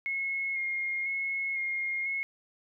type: tone with vibrato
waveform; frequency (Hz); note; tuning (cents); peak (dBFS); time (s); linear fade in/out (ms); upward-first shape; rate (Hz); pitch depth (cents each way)
sine; 2156; C#7; -49; -29; 0.06-2.23; 0; square; 1; 16
effects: none